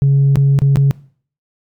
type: tone with dropouts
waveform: sine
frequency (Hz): 138.59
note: C#3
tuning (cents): 0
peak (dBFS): -6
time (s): 0.02-0.91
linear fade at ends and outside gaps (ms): 0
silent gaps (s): 0.357-0.37 / 0.589-0.619 / 0.758-0.77
effects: noise-tail reverb RT60 0.5 s tail -22 dB re dry + tanh soft clip ceiling -6 dBFS